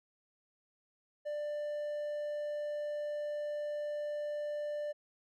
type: tone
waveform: triangle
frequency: 592 Hz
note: D5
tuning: 14 cents sharp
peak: -33 dBFS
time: 1.25-4.93 s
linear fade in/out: 20 ms
effects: none